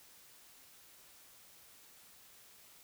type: silence
effects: white hiss -60 dBFS RMS until 2.83 s